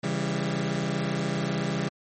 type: chord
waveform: sawtooth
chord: C# diminished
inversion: none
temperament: just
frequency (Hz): 138.59 / 166.31 / 199.57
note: C#3 / E3 / G3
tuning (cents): 0 / +16 / +31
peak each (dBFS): -27 / -26 / -26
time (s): 0.03-1.89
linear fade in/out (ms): 10
effects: MP3 32 kbps